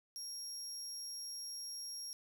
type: tone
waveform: 30% pulse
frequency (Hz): 5588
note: F8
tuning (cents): 0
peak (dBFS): -39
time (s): 0.16-2.13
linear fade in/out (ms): 0
effects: none